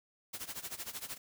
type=noise with tremolo; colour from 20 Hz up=white; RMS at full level=-40 dBFS; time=0.33-1.18 s; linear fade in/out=10 ms; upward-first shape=sine; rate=13 Hz; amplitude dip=85%; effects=none